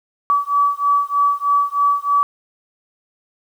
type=beating tone pair; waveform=sine; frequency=1144 / 1147.2 Hz; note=D6 / D6; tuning=-46 / -41 cents; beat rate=3.2 Hz; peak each=-17 dBFS; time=0.3-2.23 s; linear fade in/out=0 ms; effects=8-bit